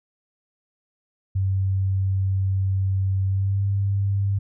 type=tone with pitch glide; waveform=sine; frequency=96 to 99.1 Hz; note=G2 to G2; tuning=-36 to +19 cents; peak=-19 dBFS; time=1.35-4.39 s; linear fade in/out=10 ms; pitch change=+55 cents; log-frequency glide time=3.27-3.63 s; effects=none